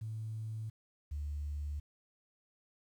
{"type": "tone pair in turn", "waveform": "sine", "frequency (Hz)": [110, 73.42], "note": ["A2", "D2"], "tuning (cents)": [0, 0], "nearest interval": "perfect fifth", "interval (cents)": 700, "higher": "first", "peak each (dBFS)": [-37, -35], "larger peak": "second", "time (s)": [[0.01, 0.7], [1.11, 1.8]], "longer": "neither", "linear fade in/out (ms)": 10, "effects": ["tanh soft clip ceiling -31 dBFS", "11-bit"]}